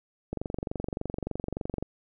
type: click train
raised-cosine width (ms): 2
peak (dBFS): -18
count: 36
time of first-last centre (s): 0.33-1.826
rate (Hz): 23.4
effects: none